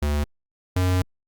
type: tone pair in turn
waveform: square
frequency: 73.42 / 91.47 Hz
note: D2 / F#2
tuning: 0 / -19 cents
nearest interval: major third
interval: 381 cents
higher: second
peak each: -21 / -19 dBFS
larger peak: second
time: 0.02-0.24 / 0.76-1.02 s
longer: second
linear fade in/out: 5 ms
effects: Opus 48 kbps